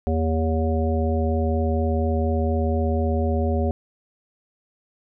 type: harmonic tone with a mistuned harmonic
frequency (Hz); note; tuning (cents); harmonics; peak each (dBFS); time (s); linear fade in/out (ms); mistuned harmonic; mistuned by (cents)
80.2; E2; -47; 1 / 3 / 5 / 7 / 9; -21 / -26 / -28 / -29 / -31; 0.07-3.71; 0; 3; -31
effects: none